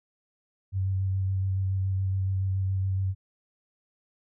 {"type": "tone with vibrato", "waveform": "sine", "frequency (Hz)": 95.5, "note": "G2", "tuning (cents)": -45, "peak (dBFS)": -24, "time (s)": [0.72, 3.15], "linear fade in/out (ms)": 50, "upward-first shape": "square", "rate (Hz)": 7.1, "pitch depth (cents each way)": 13, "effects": []}